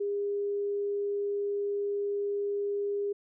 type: tone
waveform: sine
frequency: 405.5 Hz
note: G#4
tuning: 41 cents flat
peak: -28 dBFS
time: 0-3.13 s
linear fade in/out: 10 ms
effects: none